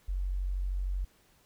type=tone; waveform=sine; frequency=46.44 Hz; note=F#1; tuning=7 cents sharp; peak=-29 dBFS; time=0.08-1.05 s; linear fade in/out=10 ms; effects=pink hiss -65 dBFS RMS until 1.45 s